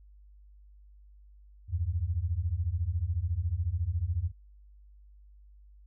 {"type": "beating tone pair", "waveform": "sine", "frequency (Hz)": [78.2, 92.2], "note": ["D#2", "F#2"], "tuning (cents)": [9, -6], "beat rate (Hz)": 14, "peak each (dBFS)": [-31, -30], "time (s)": [1.68, 4.32], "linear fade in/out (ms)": 50, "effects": ["added 50 Hz sine -52 dBFS peak until 5.86 s"]}